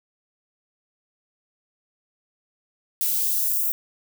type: noise with high-pass filter sweep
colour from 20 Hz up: violet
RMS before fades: -23 dBFS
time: 3.01-3.72 s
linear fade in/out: 0 ms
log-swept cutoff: 1600 to 11000 Hz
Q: 0.78
effects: none